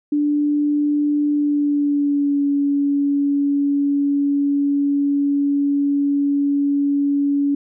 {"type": "tone with pitch glide", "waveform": "sine", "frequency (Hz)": [293.7, 283.5], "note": ["D4", "C#4"], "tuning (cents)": [0, 39], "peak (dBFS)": -15, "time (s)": [0.12, 7.55], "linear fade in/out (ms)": 5, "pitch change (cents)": -61, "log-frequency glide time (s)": [1.3, 2.44], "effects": []}